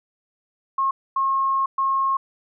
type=tone bursts at uneven times; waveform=sine; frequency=1080 Hz; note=C#6; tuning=45 cents flat; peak=-18 dBFS; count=3; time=0.78-0.91 / 1.16-1.66 / 1.78-2.17 s; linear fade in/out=5 ms; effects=none